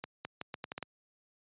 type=accelerating click train; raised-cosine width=0.3 ms; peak=-22 dBFS; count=8; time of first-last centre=0.04-0.827 s; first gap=210 ms; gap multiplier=0.78; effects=high-pass 100 Hz 12 dB/octave + resampled to 8000 Hz